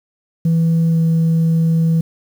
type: tone with pitch glide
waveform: sine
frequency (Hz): 164.81 to 163.58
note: E3 to E3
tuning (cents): 0 to -13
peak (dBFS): -9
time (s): 0.45-2.01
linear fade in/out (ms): 5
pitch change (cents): -13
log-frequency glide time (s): 0.88-1
effects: tanh soft clip ceiling -10 dBFS + 7-bit